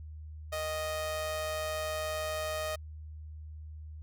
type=tone with amplitude modulation; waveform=sawtooth; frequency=622.3 Hz; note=D#5; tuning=in tune; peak=-27 dBFS; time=0.52-2.76 s; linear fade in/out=10 ms; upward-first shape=sine; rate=159 Hz; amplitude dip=45%; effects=added 77 Hz sine -42 dBFS peak until 4.02 s